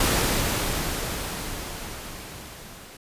pink noise with level ramp, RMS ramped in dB -21 to -44 dBFS, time 0-2.97 s, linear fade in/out 5 ms, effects resampled to 32000 Hz

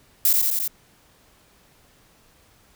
violet noise with echo, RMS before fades -17 dBFS, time 0.25-0.33 s, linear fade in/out 2 ms, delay 87 ms, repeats 4, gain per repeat -2 dB, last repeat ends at 0.678 s, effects pink hiss -57 dBFS RMS until 2.75 s

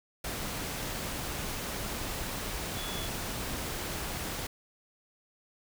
sine tone in noise, 3410 Hz, G#7, 45 cents sharp, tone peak -41 dBFS, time 2.77-3.07 s, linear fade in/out 5 ms, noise pink, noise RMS -36 dBFS, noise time 0.24-4.47 s, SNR -8 dB, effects none

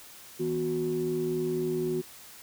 sine tone cluster, 161.6 / 245.5 / 367 Hz, E3 / B3 / F#4, -34 / -10 / -14 cents, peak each -34 / -34 / -27 dBFS, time 0.39-2.02 s, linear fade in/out 20 ms, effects tanh soft clip ceiling -20 dBFS + white hiss -49 dBFS RMS until 2.42 s

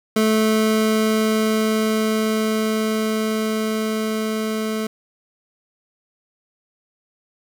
25% pulse tone with level ramp, 218.1 Hz, A3, 15 cents flat, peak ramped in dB -11 to -18 dBFS, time 0.16-4.87 s, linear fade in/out 5 ms, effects none

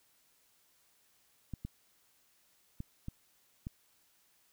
clicks, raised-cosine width 5 ms, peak -27 dBFS, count 5, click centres 1.537 / 1.65 / 2.804 / 3.084 / 3.669 s, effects white hiss -70 dBFS RMS until 4.52 s

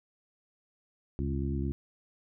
harmonic tone with a mistuned harmonic, 69.3 Hz, C#2, in tune, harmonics 1 / 2 / 3 / 4 / 5, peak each -32 / -35 / -37 / -38 / -39 dBFS, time 1.19-1.72 s, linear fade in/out 0 ms, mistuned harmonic 1, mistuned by +110 cents, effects none

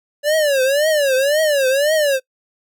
square tone with vibrato, 572 Hz, D5, 46 cents flat, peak -14 dBFS, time 0.23-2.2 s, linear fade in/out 50 ms, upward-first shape triangle, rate 1.9 Hz, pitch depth 200 cents each way, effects noise-tail reverb RT60 0.1 s tail -22 dB re dry

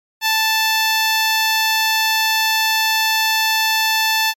10% pulse tone, 880 Hz, A5, in tune, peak -6 dBFS, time 0.21-4.34 s, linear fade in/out 50 ms, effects MP3 64 kbps

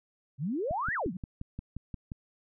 sine exponential two-way sweep, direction up then down, 123.47 to 2000 to 123.47 Hz, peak -29 dBFS, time 0.38-1.14 s, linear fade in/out 50 ms, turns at 0.94 s
click train, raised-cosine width 5 ms, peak -25 dBFS, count 9, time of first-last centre 0.71-2.118 s, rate 5.68 Hz
sine tone with exponential growth, 185 Hz, F#3, in tune, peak -31 dBFS, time 1.05-1.17 s, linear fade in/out 5 ms, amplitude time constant 24 ms
effects none

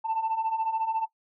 sine beating tone pair, 880 / 894 Hz, A5 / A5, 0 / +27 cents, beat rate 14 Hz, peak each -30 / -25 dBFS, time 0.04-1.06 s, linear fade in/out 20 ms, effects noise-tail reverb RT60 0.1 s tail -18 dB re dry + tanh soft clip ceiling -21 dBFS

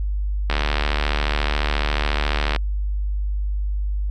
click train, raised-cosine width 0.3 ms, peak -5 dBFS, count 154, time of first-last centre 0.5-2.562 s, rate 74.2 Hz, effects added 50 Hz sine -20 dBFS peak until 4.1 s + AAC 64 kbps

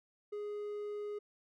triangle tone, 415.3 Hz, G#4, in tune, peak -36 dBFS, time 0.32-1.19 s, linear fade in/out 10 ms, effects none

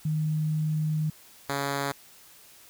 sine / 5% pulse tone pair in turn, 154.7 / 140.07 Hz, D#3 / C#3, -10 / +18 cents, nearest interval major second, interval 172 cents, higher first, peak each -24 / -16 dBFS, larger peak second, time 0.05-1.1 / 1.49-1.92 s, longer first, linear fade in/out 5 ms, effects white hiss -53 dBFS RMS until 2.69 s

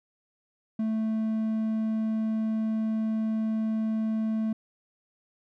triangle tone, 220 Hz, A3, in tune, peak -23 dBFS, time 0.79-4.53 s, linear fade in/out 5 ms, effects none

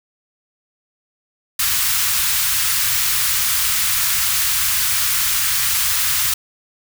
white band-stop noise, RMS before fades -18 dBFS, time 1.59-6.34 s, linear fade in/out 5 ms, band 130 to 1100 Hz, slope 24 dB/octave, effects none

